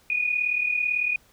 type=tone pair together; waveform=sine; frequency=2432 / 2470 Hz; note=D#7 / D#7; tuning=-40 / -13 cents; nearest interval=unison; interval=27 cents; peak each=-28 / -23 dBFS; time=0.1-1.16 s; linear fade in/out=2 ms; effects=pink hiss -59 dBFS RMS until 1.32 s